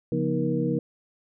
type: tone cluster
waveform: sine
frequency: 141 / 176.3 / 242.7 / 315.3 / 474 Hz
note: C#3 / F3 / B3 / D#4 / A#4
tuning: +30 / +17 / -30 / +23 / +29 cents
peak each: -29 dBFS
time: 0.12-0.79 s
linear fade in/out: 2 ms
effects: none